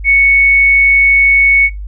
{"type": "tone", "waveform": "sine", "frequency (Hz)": 2217, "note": "C#7", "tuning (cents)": 0, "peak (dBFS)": -5, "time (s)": [0.04, 1.7], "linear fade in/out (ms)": 50, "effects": ["noise-tail reverb RT60 0.2 s tail -24 dB re dry", "added 50 Hz sine -21 dBFS peak until 1.87 s"]}